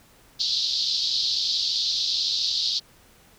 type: band-pass noise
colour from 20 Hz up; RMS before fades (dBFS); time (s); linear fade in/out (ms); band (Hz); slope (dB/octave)
white; -25; 0.39-2.8; 20; 3700 to 4800; 48
effects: pink hiss -55 dBFS RMS until 3.38 s